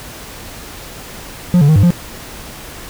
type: tone with pitch steps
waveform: triangle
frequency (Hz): 177.8 / 143.6 / 156.4 / 99.4 / 174.7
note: F3 / D3 / D#3 / G2 / F3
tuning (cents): +31 / -39 / +9 / +25 / +1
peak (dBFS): -4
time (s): 1.54-1.905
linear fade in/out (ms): 0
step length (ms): 73
effects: pink hiss -32 dBFS RMS until 2.89 s